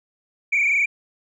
sine tone with frequency modulation, 2300 Hz, D7, 37 cents flat, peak -15 dBFS, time 0.52-0.86 s, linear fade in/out 10 ms, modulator 24.4 Hz, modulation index 4, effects tanh soft clip ceiling -13 dBFS

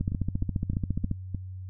two click trains, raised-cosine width 5 ms, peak -15 / -20 dBFS, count 17 / 5, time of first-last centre 0.01-1.113 / 0.12-1.347 s, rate 14.5 / 3.26 Hz, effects noise-tail reverb RT60 0.1 s tail -22 dB re dry + added 93 Hz sine -36 dBFS peak until 1.69 s

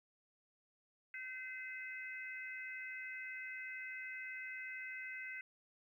harmonic tone, 513 Hz, C5, 34 cents flat, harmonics 3 / 4 / 5, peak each -49 / -46 / -51 dBFS, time 1.14-5.41 s, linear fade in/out 2 ms, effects 13-bit

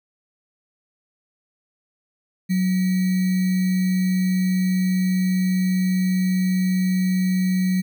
sine tone with sample-and-hold, 185 Hz, F#3, in tune, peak -17 dBFS, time 2.49-7.82 s, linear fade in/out 20 ms, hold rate 2100 Hz, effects none

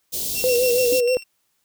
white band-stop noise, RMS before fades -26 dBFS, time 0.12-1.01 s, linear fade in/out 20 ms, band 550 to 3600 Hz, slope 24 dB/octave
25% pulse tone with tremolo, 2720 Hz, F7, 46 cents flat, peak -21 dBFS, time 0.34-1.24 s, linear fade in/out 50 ms, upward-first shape square, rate 6.8 Hz, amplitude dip 65%
sine tone with vibrato, 493.9 Hz, B4, in tune, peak -16 dBFS, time 0.44-1.17 s, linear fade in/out 0 ms, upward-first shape triangle, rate 6.2 Hz, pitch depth 77 cents each way
sine tone with exponential decay, 288.2 Hz, D4, 33 cents flat, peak -24 dBFS, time 0.92-1.02 s, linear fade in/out 5 ms, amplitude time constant 20 ms
effects white hiss -69 dBFS RMS until 1.64 s

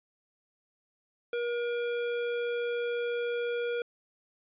square tone, 477 Hz, A#4, 40 cents sharp, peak -30 dBFS, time 1.33-3.82 s, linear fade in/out 2 ms, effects resampled to 8000 Hz

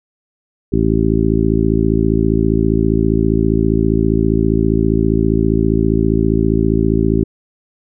harmonic tone, 55 Hz, A1, in tune, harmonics 1 / 2 / 3 / 4 / 5 / 6 / 7, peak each -19 / -19 / -19 / -19 / -19 / -19 / -19 dBFS, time 0.72-7.24 s, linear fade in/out 10 ms, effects none

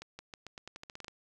accelerating click train, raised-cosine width 0.2 ms, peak -27 dBFS, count 13, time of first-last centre 0.02-1.082 s, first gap 170 ms, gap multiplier 0.87, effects none

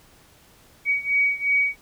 sine beating tone pair, 2258 / 2260.8 Hz, C#7 / C#7, +31 / +34 cents, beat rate 2.8 Hz, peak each -21 / -23 dBFS, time 0.85-1.76 s, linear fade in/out 50 ms, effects pink hiss -54 dBFS RMS until 1.81 s

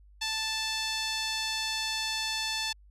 sawtooth tone with band-pass filter, 880 Hz, A5, in tune, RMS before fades -32 dBFS, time 0.21-2.73 s, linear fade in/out 10 ms, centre 4400 Hz, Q 1.5, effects added 50 Hz sine -53 dBFS peak until 2.9 s + resampled to 32000 Hz

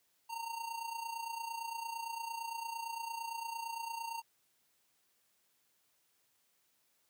square tone with amplitude modulation, 920 Hz, A#5, 23 cents flat, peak -37 dBFS, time 0.29-4.22 s, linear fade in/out 20 ms, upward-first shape sine, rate 28.8 Hz, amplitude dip 65%, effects white hiss -75 dBFS RMS until 7.09 s + high-pass 80 Hz 12 dB/octave

